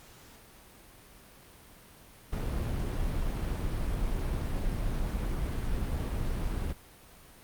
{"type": "noise", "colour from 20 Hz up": "brown", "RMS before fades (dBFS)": -31, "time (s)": [2.32, 6.73], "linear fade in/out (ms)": 10, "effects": ["pink hiss -54 dBFS RMS until 7.43 s", "Opus 48 kbps"]}